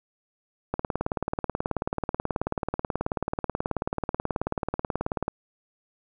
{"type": "click train", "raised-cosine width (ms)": 1, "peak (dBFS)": -12, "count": 85, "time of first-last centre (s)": [0.74, 5.281], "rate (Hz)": 18.5, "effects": []}